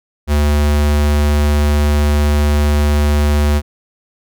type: tone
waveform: square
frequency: 73.7 Hz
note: D2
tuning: 7 cents sharp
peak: -11 dBFS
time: 0.27-3.62 s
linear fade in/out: 50 ms
effects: none